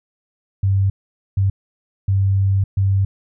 sine tone bursts at uneven times, 97.5 Hz, G2, 9 cents flat, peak -13 dBFS, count 4, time 0.63-0.9 / 1.37-1.5 / 2.08-2.64 / 2.77-3.05 s, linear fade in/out 5 ms, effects none

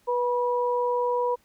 sine tone pair together, 490 / 972.7 Hz, B4 / B5, -14 / -27 cents, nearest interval octave, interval 1187 cents, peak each -24 / -26 dBFS, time 0.07-1.36 s, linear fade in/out 20 ms, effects pink hiss -64 dBFS RMS until 1.44 s

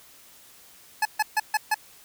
25% pulse tone bursts, 856 Hz, A5, 48 cents flat, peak -16 dBFS, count 5, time 1.02-1.745 s, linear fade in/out 5 ms, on 33 ms, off 140 ms, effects white hiss -52 dBFS RMS until 2.04 s

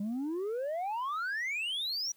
sine exponential sweep, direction up, 196 to 5920 Hz, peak -29 dBFS, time 0-2.12 s, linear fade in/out 5 ms, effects tanh soft clip ceiling -31 dBFS + white hiss -66 dBFS RMS until 2.16 s

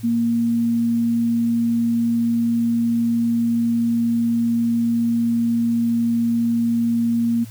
sine tone, 233.1 Hz, A#3, in tune, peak -16 dBFS, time 0.03-7.45 s, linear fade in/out 20 ms, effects added 111 Hz sine -35 dBFS peak until 7.5 s + white hiss -47 dBFS RMS until 7.5 s

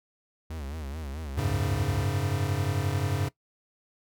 45% pulse tone with vibrato, 73.7 Hz, D2, 7 cents sharp, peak -34 dBFS, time 0.5-2.06 s, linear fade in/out 5 ms, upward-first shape sine, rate 4.6 Hz, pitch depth 170 cents each way
square chord, F# suspended second, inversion none, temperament equal, 92.5 / 103.83 / 138.59 Hz, F#2 / G#2 / C#3, 0 / 0 / 0 cents, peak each -31 dBFS, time 1.37-3.29 s, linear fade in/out 10 ms
effects noise-tail reverb RT60 0.1 s tail -19 dB re dry

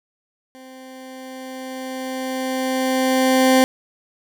20% pulse tone with level ramp, 260.3 Hz, C4, 9 cents flat, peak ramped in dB -35 to -6 dBFS, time 0.55-3.64 s, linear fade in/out 0 ms, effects none

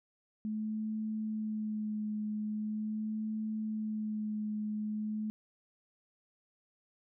sine tone with vibrato, 214.7 Hz, A3, 42 cents flat, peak -33 dBFS, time 0.45-5.3 s, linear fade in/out 0 ms, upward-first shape sine, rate 0.42 Hz, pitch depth 20 cents each way, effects none

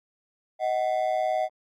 triangle ring-modulated tone, 688 Hz, F5, 26 cents flat, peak -18 dBFS, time 0.59-1.49 s, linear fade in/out 50 ms, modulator 59.4 Hz, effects Opus 48 kbps

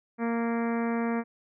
harmonic tone with a mistuned harmonic, 232 Hz, A#3, 8 cents flat, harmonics 1 / 2 / 3 / 4 / 5 / 6 / 7 / 8 / 9 / 10, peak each -27 / -33 / -37 / -39 / -41 / -43 / -44 / -45 / -46 / -47 dBFS, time 0.18-1.24 s, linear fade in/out 50 ms, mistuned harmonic 7, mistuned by +20 cents, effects none

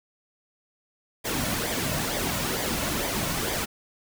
pink noise with flanger, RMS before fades -28 dBFS, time 1.24-3.66 s, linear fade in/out 20 ms, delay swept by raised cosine 0.72 to 2.52 ms, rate 2.2 Hz, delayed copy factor -0.55, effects none

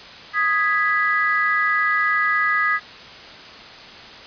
sine chord, G# minor, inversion second, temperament equal, 1244.5 / 1661.2 / 1975.5 Hz, D#6 / G#6 / B6, 0 / 0 / 0 cents, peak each -21 dBFS, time 0.33-2.8 s, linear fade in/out 50 ms, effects white hiss -39 dBFS RMS until 4.26 s + resampled to 11025 Hz

